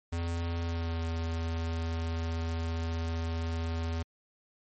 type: tone with pitch glide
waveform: square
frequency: 84.4 to 82.52 Hz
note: E2 to E2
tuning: +41 to +2 cents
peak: -31 dBFS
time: 0.12-4.03 s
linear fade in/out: 10 ms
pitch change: -39 cents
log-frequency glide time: 0.6-1.03 s
effects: MP3 32 kbps